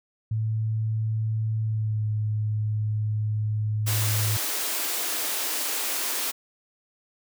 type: tone with pitch glide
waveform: sine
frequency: 110 to 107.05 Hz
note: A2 to A2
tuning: 0 to -47 cents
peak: -23 dBFS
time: 0.31-4.37 s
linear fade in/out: 5 ms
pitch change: -47 cents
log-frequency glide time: 1.62-2.07 s
type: high-pass noise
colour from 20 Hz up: white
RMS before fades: -28 dBFS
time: 3.86-6.32 s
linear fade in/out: 20 ms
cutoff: 250 Hz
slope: 96 dB/octave
effects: none